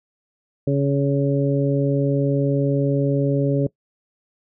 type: harmonic tone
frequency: 140 Hz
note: C#3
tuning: 18 cents sharp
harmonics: 1 / 2 / 3 / 4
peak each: -19 / -22 / -24 / -25 dBFS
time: 0.67-3.67 s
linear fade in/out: 5 ms
effects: noise-tail reverb RT60 0.1 s tail -21 dB re dry